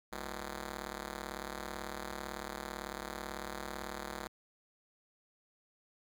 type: ring-modulated tone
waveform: 5% pulse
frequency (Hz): 138.59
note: C#3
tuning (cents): 0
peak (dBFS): -26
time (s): 0.12-4.28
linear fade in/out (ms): 10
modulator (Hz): 88.3
effects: none